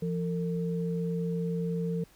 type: tone pair together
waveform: sine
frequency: 170 / 453.8 Hz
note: F3 / A#4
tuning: -46 / -47 cents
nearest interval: octave + perfect fourth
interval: 1699 cents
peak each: -29 / -34 dBFS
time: 0.02-2.04 s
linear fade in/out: 5 ms
effects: pink hiss -60 dBFS RMS until 2.15 s